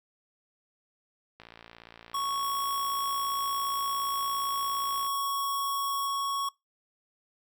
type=click train; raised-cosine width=0.3 ms; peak=-31 dBFS; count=211; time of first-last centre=1.4-5.065 s; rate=57.3 Hz
type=tone; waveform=square; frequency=1108.7 Hz; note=C#6; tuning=in tune; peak=-29 dBFS; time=2.14-6.49 s; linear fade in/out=5 ms
type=high-pass noise; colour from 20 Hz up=pink; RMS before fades=-43 dBFS; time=2.43-6.07 s; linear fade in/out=0 ms; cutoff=9300 Hz; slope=48 dB/octave
effects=noise-tail reverb RT60 0.2 s tail -24 dB re dry